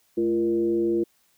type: tone with frequency modulation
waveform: sine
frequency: 343.6 Hz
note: F4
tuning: 28 cents flat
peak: -20 dBFS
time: 0.17-1.04 s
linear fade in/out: 10 ms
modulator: 127 Hz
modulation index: 0.64
effects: white hiss -65 dBFS RMS until 1.37 s